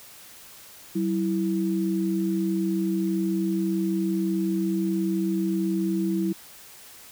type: tone pair together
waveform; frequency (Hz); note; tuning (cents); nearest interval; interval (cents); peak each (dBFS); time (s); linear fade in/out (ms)
sine; 190.2 / 328.6; F#3 / E4; +48 / -5; major sixth; 947; -25; 0.95-6.33; 10
effects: white hiss -47 dBFS RMS until 7.11 s